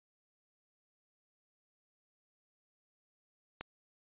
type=click; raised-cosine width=0.3 ms; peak=-24 dBFS; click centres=3.61 s; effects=resampled to 8000 Hz